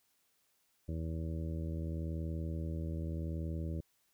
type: harmonic tone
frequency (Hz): 80.8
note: E2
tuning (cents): -34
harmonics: 1 / 2 / 3 / 4 / 5 / 6 / 7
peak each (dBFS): -37 / -41 / -48 / -46 / -53 / -54 / -52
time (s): 0.88-3.81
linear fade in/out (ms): 10
effects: white hiss -75 dBFS RMS until 4.13 s